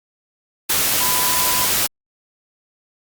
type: tone in noise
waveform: sine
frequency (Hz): 1000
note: B5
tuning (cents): +21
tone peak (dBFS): -24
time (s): 1-1.66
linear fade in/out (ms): 10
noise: white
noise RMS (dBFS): -18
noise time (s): 0.69-1.87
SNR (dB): -9
effects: Opus 48 kbps